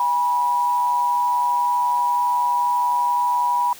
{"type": "tone pair together", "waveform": "sine", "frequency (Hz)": [823, 975], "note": ["G#5", "B5"], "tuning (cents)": [-16, -23], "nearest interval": "minor third", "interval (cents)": 293, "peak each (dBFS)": [-27, -17], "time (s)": [0, 3.73], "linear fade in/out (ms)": 2, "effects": ["white hiss -42 dBFS RMS until 3.79 s"]}